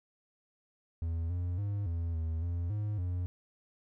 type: tone with pitch steps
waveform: triangle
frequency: 82.8 / 88.4 / 101.6 / 84.1 / 80.9 / 86.2 / 105 / 89.2 Hz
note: E2 / F2 / G#2 / E2 / E2 / F2 / G#2 / F2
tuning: +8 / +22 / -38 / +35 / -32 / -22 / +19 / +37 cents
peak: -29 dBFS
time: 1.02-3.26 s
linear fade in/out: 0 ms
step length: 280 ms
effects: none